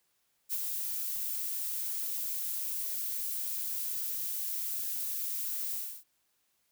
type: noise with ADSR envelope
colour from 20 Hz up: violet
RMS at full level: -31 dBFS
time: 0.49-6.04 s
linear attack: 46 ms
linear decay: 33 ms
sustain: -4 dB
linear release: 300 ms
effects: white hiss -75 dBFS RMS until 6.71 s